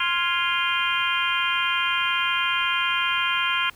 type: harmonic tone with a mistuned harmonic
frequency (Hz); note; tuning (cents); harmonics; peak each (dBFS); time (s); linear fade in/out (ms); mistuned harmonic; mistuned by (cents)
349.2; F4; 0; 3 / 4 / 5 / 6 / 7 / 8 / 9; -27 / -27 / -31 / -31 / -28 / -30 / -28; 0-3.7; 5; 5; -84
effects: pink hiss -52 dBFS RMS until 3.75 s